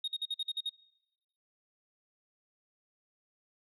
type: tone bursts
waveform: sine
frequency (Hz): 3729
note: A#7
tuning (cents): 0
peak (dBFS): -29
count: 8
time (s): 0.04-0.694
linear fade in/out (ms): 5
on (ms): 38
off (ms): 50
effects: noise-tail reverb RT60 1.0 s tail -25 dB re dry + tanh soft clip ceiling -30 dBFS